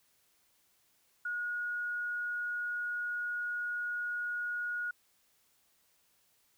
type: tone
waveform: sine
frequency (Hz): 1446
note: F#6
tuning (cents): -40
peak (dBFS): -33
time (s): 1.25-4.91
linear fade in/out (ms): 5
effects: white hiss -71 dBFS RMS until 6.57 s